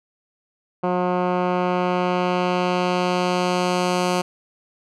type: tone with low-pass filter sweep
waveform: 10% pulse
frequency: 180 Hz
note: F#3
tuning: 47 cents flat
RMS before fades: -21 dBFS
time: 0.83-4.22 s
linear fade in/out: 10 ms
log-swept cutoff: 1200 to 8800 Hz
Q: 0.83
effects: none